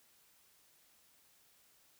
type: silence
effects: white hiss -68 dBFS RMS until 1.99 s